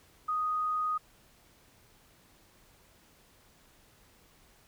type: tone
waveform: sine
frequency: 1244.5 Hz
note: D#6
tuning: in tune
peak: -28 dBFS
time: 0.28-0.98 s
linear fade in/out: 10 ms
effects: pink hiss -62 dBFS RMS until 4.67 s